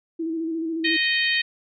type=tone with vibrato; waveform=sine; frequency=325.9 Hz; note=E4; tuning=20 cents flat; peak=-24 dBFS; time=0.19-0.97 s; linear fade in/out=10 ms; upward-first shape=square; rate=14 Hz; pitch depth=31 cents each way
type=harmonic tone; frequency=622.3 Hz; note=D#5; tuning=in tune; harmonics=3 / 4 / 5 / 6 / 7; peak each=-23 / -25 / -27 / -29 / -30 dBFS; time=0.84-1.42 s; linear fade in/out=10 ms
effects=none